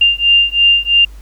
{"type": "beating tone pair", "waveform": "sine", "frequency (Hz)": [2794, 2797], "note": ["F7", "F7"], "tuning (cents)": [0, 2], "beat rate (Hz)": 3, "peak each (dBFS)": -11, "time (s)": [0.01, 1.05], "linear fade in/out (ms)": 5, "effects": ["added 50 Hz sine -31 dBFS peak until 1.21 s", "pink hiss -48 dBFS RMS until 1.21 s"]}